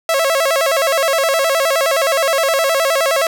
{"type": "tone with vibrato", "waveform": "sawtooth", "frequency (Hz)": 600, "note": "D5", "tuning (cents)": 37, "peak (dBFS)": -9, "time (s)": [0.09, 3.27], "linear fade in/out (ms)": 2, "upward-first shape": "square", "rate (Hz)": 9.6, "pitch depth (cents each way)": 160, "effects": []}